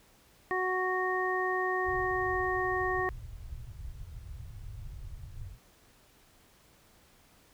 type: harmonic tone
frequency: 370 Hz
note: F#4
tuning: in tune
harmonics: 1 / 2 / 3 / 5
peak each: -32 / -35 / -34 / -33 dBFS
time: 0.51-3.09 s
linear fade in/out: 0 ms
type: low-pass noise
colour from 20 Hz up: pink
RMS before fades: -43 dBFS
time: 1.84-5.59 s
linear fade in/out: 50 ms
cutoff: 130 Hz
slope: 48 dB/octave
effects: pink hiss -62 dBFS RMS until 7.53 s